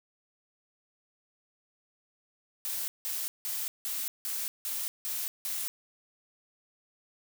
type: noise bursts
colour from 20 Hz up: blue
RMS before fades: -34 dBFS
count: 8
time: 2.65-5.68 s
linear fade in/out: 0 ms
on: 230 ms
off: 170 ms
effects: none